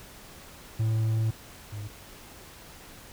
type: tone pair in turn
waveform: triangle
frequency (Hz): 111 / 104.11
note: A2 / G#2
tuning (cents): +16 / +5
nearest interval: minor second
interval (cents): 111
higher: first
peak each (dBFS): -21 / -32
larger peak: first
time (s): 0.79-1.31 / 1.72-1.88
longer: first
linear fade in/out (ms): 10
effects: pink hiss -48 dBFS RMS until 3.12 s